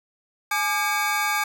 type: tone cluster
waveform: square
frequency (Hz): 844 / 1198 / 1617 / 2261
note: G#5 / D6 / G#6 / C#7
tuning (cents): +28 / +34 / -47 / +34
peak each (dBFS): -28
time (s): 0.51-1.44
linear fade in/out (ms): 5
effects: none